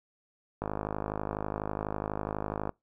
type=click train; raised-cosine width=1 ms; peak=-18 dBFS; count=109; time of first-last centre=0.62-2.693 s; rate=52.1 Hz; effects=noise-tail reverb RT60 0.2 s tail -25 dB re dry